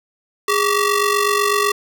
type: ring-modulated tone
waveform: sawtooth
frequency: 774 Hz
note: G5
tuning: 22 cents flat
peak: -8 dBFS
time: 0.48-1.72 s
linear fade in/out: 5 ms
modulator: 363 Hz
effects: none